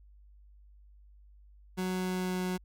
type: tone with pitch glide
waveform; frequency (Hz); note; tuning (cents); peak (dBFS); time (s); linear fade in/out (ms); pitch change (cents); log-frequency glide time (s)
30% pulse; 184.7 to 183.11; F#3 to F#3; -3 to -18; -28; 1.77-2.58; 20; -15; 1.91-2.44
effects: added 50 Hz sine -54 dBFS peak until 2.64 s